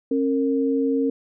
sine tone pair together, 271.3 / 460 Hz, C#4 / A#4, -37 / -23 cents, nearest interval major sixth, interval 914 cents, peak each -20 / -23 dBFS, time 0.11-1.1 s, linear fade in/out 5 ms, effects none

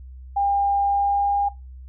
sine tone with pitch glide, 802 to 808 Hz, G5 to G#5, +39 to -48 cents, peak -18 dBFS, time 0.36-1.49 s, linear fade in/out 10 ms, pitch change +13 cents, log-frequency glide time 0.83-1.37 s, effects noise-tail reverb RT60 0.2 s tail -17 dB re dry + added 64 Hz sine -37 dBFS peak until 1.88 s

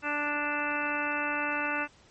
harmonic tone, 293.7 Hz, D4, in tune, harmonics 1 / 2 / 3 / 4 / 5 / 6 / 7 / 8 / 9, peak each -37 / -38 / -36 / -37 / -33 / -39 / -39 / -44 / -34 dBFS, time 0.02-1.88 s, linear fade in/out 50 ms, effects pink hiss -59 dBFS RMS until 2.1 s + MP3 32 kbps

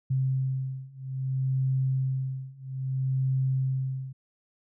sine beating tone pair, 131.7 / 132.31 Hz, C3 / C3, +12 / +20 cents, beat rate 0.61 Hz, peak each -29 / -28 dBFS, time 0.1-4.13 s, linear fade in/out 10 ms, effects none

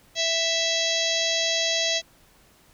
harmonic tone with a mistuned harmonic, 659.3 Hz, E5, in tune, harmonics 1 / 3 / 4 / 5 / 6 / 7 / 8 / 9 / 10, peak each -29 / -31 / -32 / -28 / -28 / -33 / -32 / -34 / -33 dBFS, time 0.15-2.02 s, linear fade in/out 50 ms, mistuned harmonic 9, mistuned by +33 cents, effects pink hiss -57 dBFS RMS until 2.73 s

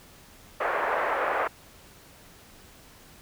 pink band-pass noise, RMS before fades -27 dBFS, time 0.6-1.48 s, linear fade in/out 10 ms, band 490 to 1800 Hz, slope 24 dB/octave, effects pink hiss -52 dBFS RMS until 3.21 s

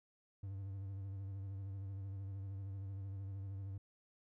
triangle tone with vibrato, 97.6 Hz, G2, 7 cents flat, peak -40 dBFS, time 0.43-3.78 s, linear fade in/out 5 ms, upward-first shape sine, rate 13 Hz, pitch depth 42 cents each way, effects none

